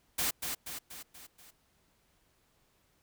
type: noise with echo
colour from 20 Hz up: white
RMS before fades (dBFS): -31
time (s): 0.18-0.31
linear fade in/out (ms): 10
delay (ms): 240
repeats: 5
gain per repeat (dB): -5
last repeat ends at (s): 1.51
effects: pink hiss -71 dBFS RMS until 3.02 s